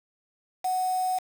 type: tone with quantisation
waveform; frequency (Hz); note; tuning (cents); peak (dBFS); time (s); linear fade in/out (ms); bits
sine; 740; F#5; 0; -24; 0.64-1.19; 10; 6
effects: none